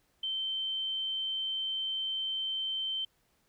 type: tone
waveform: sine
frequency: 3105 Hz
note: G7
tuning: 17 cents flat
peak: -31 dBFS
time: 0.23-3.05 s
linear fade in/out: 5 ms
effects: pink hiss -72 dBFS RMS until 3.48 s